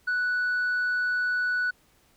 sine tone with tanh clipping, 1480 Hz, F#6, in tune, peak -24 dBFS, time 0.07-1.71 s, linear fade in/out 10 ms, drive 1 dB, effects pink hiss -63 dBFS RMS until 2.16 s

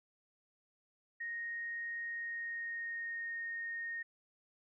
sine tone with pitch glide, 1864.7 to 1850.8 Hz, A#6 to A#6, 0 to -13 cents, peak -38 dBFS, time 1.2-4.03 s, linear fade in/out 10 ms, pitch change -13 cents, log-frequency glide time 2.07-3.38 s, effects none

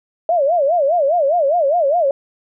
sine tone with vibrato, 622.3 Hz, D#5, in tune, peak -12 dBFS, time 0.29-2.11 s, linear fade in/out 2 ms, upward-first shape sine, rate 4.9 Hz, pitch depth 240 cents each way, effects none

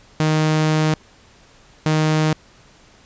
sawtooth tone pair in turn, 155.56 / 155.56 Hz, D#3 / D#3, 0 / 0 cents, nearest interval unison, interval 0 cents, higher neither, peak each -11 dBFS, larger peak neither, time 0.2-0.94 / 1.86-2.33 s, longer first, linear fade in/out 0 ms, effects pink hiss -50 dBFS RMS until 3.05 s + resampled to 16000 Hz

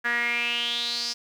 sawtooth tone with band-pass filter sweep, 238 Hz, A#3, 36 cents sharp, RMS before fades -27 dBFS, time 0.04-1.14 s, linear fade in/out 20 ms, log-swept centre 1700 to 5200 Hz, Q 7.2, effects 9-bit

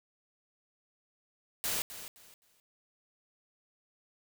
white noise with echo, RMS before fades -33 dBFS, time 1.64-1.82 s, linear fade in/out 0 ms, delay 260 ms, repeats 3, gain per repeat -12 dB, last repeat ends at 2.6 s, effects none

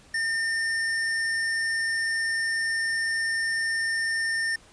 square tone, 1811 Hz, A6, 49 cents sharp, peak -25 dBFS, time 0.14-4.56 s, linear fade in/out 5 ms, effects pink hiss -54 dBFS RMS until 4.72 s + resampled to 22050 Hz

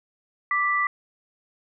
sine tone pair together, 1174.7 / 1972.4 Hz, D6 / B6, 0 / -3 cents, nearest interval major sixth, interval 897 cents, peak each -23 dBFS, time 0.51-0.87 s, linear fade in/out 2 ms, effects none

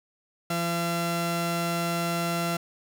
sawtooth tone pair together, 170 / 680 Hz, F3 / F5, -46 / -46 cents, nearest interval 2 octaves, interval 2400 cents, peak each -24 dBFS, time 0.5-2.57 s, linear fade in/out 5 ms, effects none

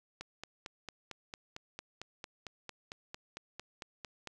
click train, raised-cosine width 0.2 ms, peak -25 dBFS, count 19, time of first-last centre 0.21-4.273 s, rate 4.43 Hz, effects none

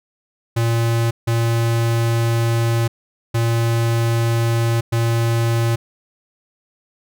square tone bursts at uneven times, 115.8 Hz, A#2, 11 cents flat, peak -16 dBFS, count 4, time 0.56-1.11 / 1.27-2.88 / 3.34-4.81 / 4.92-5.76 s, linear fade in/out 10 ms, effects none

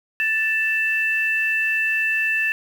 sine tone pair together, 1760 / 2656 Hz, A6 / E7, 0 / +12 cents, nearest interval perfect fifth, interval 712 cents, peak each -21 dBFS, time 0.2-2.52 s, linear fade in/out 0 ms, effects 7-bit

